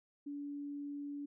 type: tone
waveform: sine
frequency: 286.9 Hz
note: D4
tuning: 40 cents flat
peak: -40 dBFS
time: 0.26-1.26 s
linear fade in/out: 10 ms
effects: none